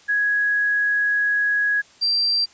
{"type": "tone pair in turn", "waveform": "sine", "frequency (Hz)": [1666, 4712], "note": ["G#6", "D8"], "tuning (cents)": [5, 5], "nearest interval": "octave + tritone", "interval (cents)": 1800, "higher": "second", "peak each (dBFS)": -17, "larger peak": "neither", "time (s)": [[0.08, 1.82], [2.01, 2.46]], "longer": "first", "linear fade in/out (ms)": 20, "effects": ["white hiss -51 dBFS RMS until 2.53 s", "resampled to 16000 Hz"]}